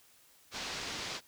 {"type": "low-pass noise", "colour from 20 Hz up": "white", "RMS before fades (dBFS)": -40, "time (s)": [0.51, 1.21], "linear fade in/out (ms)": 50, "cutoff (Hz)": 5700, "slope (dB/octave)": 24, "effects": ["white hiss -63 dBFS RMS until 1.27 s"]}